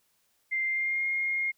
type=tone with pitch glide; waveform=sine; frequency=2093 to 2136 Hz; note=C7 to C7; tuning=0 to +35 cents; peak=-26 dBFS; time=0.51-1.52 s; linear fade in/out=20 ms; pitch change=+35 cents; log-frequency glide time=0.65-1.06 s; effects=white hiss -71 dBFS RMS until 1.57 s